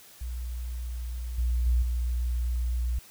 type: tone with level steps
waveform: sine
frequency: 60.3 Hz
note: B1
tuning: 41 cents flat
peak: -31 / -23 / -20 / -25 dBFS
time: 0.21-2.99 s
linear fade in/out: 5 ms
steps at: 1.38 / 1.66 / 1.82 s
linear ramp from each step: 5 ms
effects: white hiss -52 dBFS RMS until 3.1 s